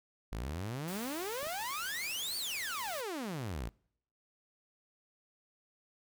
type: exponential two-way sweep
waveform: sawtooth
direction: up then down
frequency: 49.23 to 4673 to 49.23 Hz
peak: -33 dBFS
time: 0.32-3.69 s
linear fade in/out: 0 ms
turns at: 2.37 s
type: noise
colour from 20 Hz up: white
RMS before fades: -46 dBFS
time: 0.88-3.01 s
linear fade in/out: 0 ms
type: clicks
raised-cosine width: 2 ms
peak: -37 / -36 dBFS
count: 2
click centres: 1.43 / 1.469 s
effects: noise-tail reverb RT60 0.7 s tail -26 dB re dry